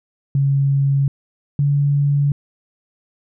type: tone pair in turn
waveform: sine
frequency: 138.59 / 142.73 Hz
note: C#3 / D3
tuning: 0 / -49 cents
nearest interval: minor second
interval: 51 cents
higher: second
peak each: -13 dBFS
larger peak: neither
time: 0.35-1.08 / 1.59-2.32 s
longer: neither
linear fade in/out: 2 ms
effects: none